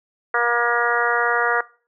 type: harmonic tone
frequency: 237.9 Hz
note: A#3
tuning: 35 cents sharp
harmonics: 2 / 3 / 4 / 5 / 6 / 7 / 8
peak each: -25 / -26 / -26 / -23 / -21 / -25 / -26 dBFS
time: 0.34-1.61 s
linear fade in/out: 5 ms
effects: noise-tail reverb RT60 0.4 s tail -22 dB re dry